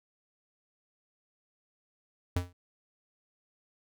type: tone with exponential decay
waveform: square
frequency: 88.9 Hz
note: F2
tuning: 31 cents sharp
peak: -24 dBFS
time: 2.36-2.53 s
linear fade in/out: 5 ms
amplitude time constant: 36 ms
effects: none